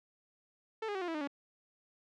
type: tone with pitch steps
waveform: sawtooth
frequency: 442.3 / 410.3 / 380.6 / 353.1 / 327.5 / 303.8 / 281.9 Hz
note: A4 / G#4 / F#4 / F4 / E4 / D#4 / C#4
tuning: +9 / -21 / +49 / +19 / -11 / -41 / +29 cents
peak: -31 dBFS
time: 0.82-1.275 s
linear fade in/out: 5 ms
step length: 65 ms
effects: low-pass 3000 Hz 12 dB/octave